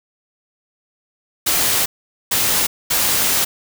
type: noise bursts at uneven times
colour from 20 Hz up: white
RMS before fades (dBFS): -17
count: 3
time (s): 1.46-1.86 / 2.31-2.67 / 2.9-3.45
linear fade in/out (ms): 10
effects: none